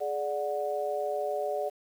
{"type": "tone cluster", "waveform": "sine", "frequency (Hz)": [420.2, 587, 734], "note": ["G#4", "D5", "F#5"], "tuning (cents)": [20, -1, -14], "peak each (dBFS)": [-34, -31, -34], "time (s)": [0, 1.7], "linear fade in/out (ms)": 20, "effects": ["9-bit"]}